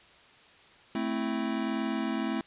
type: chord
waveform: square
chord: A minor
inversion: none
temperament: equal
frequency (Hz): 220 / 261.6 / 329.6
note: A3 / C4 / E4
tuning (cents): 0 / 0 / 0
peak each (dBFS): -33 / -34 / -35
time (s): 0.95-2.41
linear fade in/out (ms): 2
effects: white hiss -56 dBFS RMS until 2.46 s + resampled to 8000 Hz